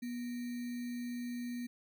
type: tone with sample-and-hold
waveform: sine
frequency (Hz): 242.4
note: B3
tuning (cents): -32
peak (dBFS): -37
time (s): 0.02-1.67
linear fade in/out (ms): 10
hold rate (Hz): 2100
effects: none